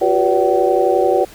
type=tone cluster; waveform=sine; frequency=354.6 / 386 / 490.3 / 572 / 759 Hz; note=F4 / G4 / B4 / D5 / F#5; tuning=+26 / -27 / -13 / -46 / +44 cents; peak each=-18 dBFS; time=0.01-1.25 s; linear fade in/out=10 ms; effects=pink hiss -41 dBFS RMS until 1.34 s